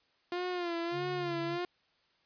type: tone with vibrato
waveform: sawtooth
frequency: 349.2 Hz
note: F4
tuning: in tune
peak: -29 dBFS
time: 0.32-1.65 s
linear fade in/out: 2 ms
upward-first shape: sine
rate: 1.6 Hz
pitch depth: 66 cents each way
type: tone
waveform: triangle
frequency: 143.6 Hz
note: D3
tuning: 39 cents flat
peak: -39 dBFS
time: 0.91-1.59 s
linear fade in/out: 50 ms
effects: white hiss -71 dBFS RMS until 2.25 s + resampled to 11025 Hz